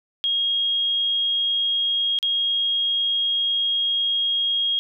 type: tone with dropouts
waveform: sine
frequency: 3266 Hz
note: G#7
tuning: 30 cents flat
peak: -19 dBFS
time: 0.24-4.79 s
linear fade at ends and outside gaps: 0 ms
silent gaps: 2.188-2.228 s
effects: none